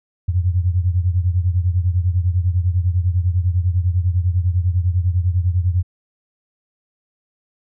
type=beating tone pair; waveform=sine; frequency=87.31 / 97.31 Hz; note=F2 / G2; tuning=0 / -12 cents; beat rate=10 Hz; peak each=-16 / -20 dBFS; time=0.28-5.83 s; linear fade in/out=10 ms; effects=none